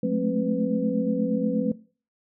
sine tone cluster, 180.6 / 213.2 / 221.6 / 266.9 / 499.5 Hz, F#3 / G#3 / A3 / C4 / B4, -42 / +46 / +13 / +35 / +20 cents, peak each -28 dBFS, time 0.03-1.72 s, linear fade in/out 5 ms, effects noise-tail reverb RT60 0.4 s tail -20 dB re dry

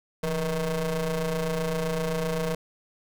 30% pulse ring-modulated tone, 155.56 Hz, D#3, in tune, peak -20 dBFS, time 0.23-2.55 s, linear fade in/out 5 ms, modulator 325 Hz, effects none

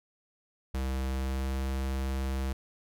square tone with pitch glide, 65.8 to 66.45 Hz, C2 to C2, +10 to +27 cents, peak -30 dBFS, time 0.74-2.53 s, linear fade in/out 5 ms, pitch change +17 cents, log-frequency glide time 1.08-1.55 s, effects none

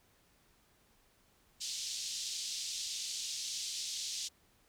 white band-pass noise, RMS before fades -40 dBFS, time 1.6-4.29 s, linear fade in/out 20 ms, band 3400 to 6800 Hz, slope 24 dB/octave, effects pink hiss -69 dBFS RMS until 4.68 s

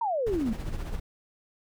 sine exponential sweep, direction down, 962 to 207.7 Hz, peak -25 dBFS, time 0.01-0.53 s, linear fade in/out 5 ms
brown noise with tremolo, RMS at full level -31 dBFS, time 0.26-1 s, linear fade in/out 10 ms, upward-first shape sine, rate 15 Hz, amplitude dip 55%
effects none

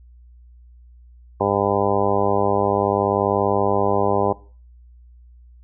harmonic tone, 100.6 Hz, G2, 45 cents sharp, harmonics 1 / 2 / 3 / 4 / 5 / 6 / 7 / 8 / 9 / 10, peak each -28 / -28 / -29 / -23 / -24 / -25 / -28 / -25 / -27 / -27 dBFS, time 1.4-4.33 s, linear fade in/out 10 ms, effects noise-tail reverb RT60 0.4 s tail -20 dB re dry + added 60 Hz sine -44 dBFS peak until 5.63 s

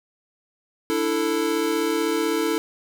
square chord, D suspended second, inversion none, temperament equal with one note detuned, 293.7 / 329.6 / 443.3 Hz, D4 / E4 / A4, 0 / 0 / +13 cents, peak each -29 / -25 / -25 dBFS, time 0.9-2.58 s, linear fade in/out 0 ms, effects none

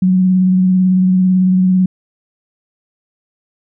sine tone with vibrato, 185.1 Hz, F#3, 1 cent sharp, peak -8 dBFS, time 0.02-1.86 s, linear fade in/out 5 ms, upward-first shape triangle, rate 18 Hz, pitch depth 28 cents each way, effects none

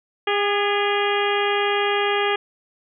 harmonic tone with a mistuned harmonic, 406.5 Hz, G#4, 37 cents flat, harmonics 1 / 2 / 3 / 4 / 5 / 6 / 7 / 8, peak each -22 / -25 / -27 / -28 / -29 / -30 / -30 / -31 dBFS, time 0.27-2.36 s, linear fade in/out 5 ms, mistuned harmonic 4, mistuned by +48 cents, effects none

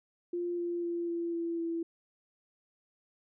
sine tone with pitch steps, 349.2 / 346 / 342.8 / 339.7 / 336.5 / 333.4 Hz, F4 / F4 / F4 / F4 / E4 / E4, 0 / -16 / -32 / -48 / +36 / +20 cents, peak -31 dBFS, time 0.33-1.83 s, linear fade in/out 5 ms, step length 250 ms, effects none

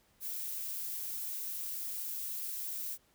violet noise with high-pass filter sweep, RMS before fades -39 dBFS, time 0.2-2.98 s, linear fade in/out 50 ms, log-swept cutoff 1500 to 280 Hz, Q 0.95, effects pink hiss -69 dBFS RMS until 3.14 s

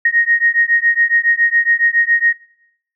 sine beating tone pair, 1864.7 / 1871.9 Hz, A#6 / A#6, 0 / +7 cents, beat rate 7.2 Hz, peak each -14 dBFS, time 0.05-2.33 s, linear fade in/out 5 ms, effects noise-tail reverb RT60 0.8 s tail -21 dB re dry

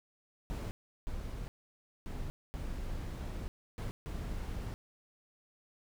brown noise bursts at uneven times, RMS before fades -39 dBFS, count 6, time 0.5-0.71 / 1.07-1.48 / 2.06-2.3 / 2.54-3.48 / 3.78-3.91 / 4.06-4.74 s, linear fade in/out 0 ms, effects none

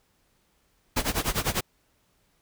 pink noise with tremolo, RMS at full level -24 dBFS, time 0.96-1.61 s, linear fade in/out 10 ms, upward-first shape sine, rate 10 Hz, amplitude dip 90%, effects pink hiss -68 dBFS RMS until 2.41 s

